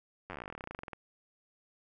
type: slowing click train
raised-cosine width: 0.5 ms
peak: -26 dBFS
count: 26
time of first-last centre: 0.3-0.932 s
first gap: 10 ms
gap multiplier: 1.07
effects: none